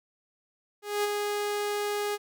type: tone with ADSR envelope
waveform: sawtooth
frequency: 413.1 Hz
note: G#4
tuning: 9 cents flat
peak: -20 dBFS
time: 0.82-2.18 s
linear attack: 220 ms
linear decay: 22 ms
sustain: -4 dB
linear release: 39 ms
effects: none